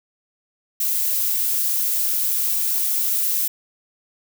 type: noise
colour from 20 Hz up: violet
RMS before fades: -21 dBFS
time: 0.8-3.48 s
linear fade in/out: 5 ms
effects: none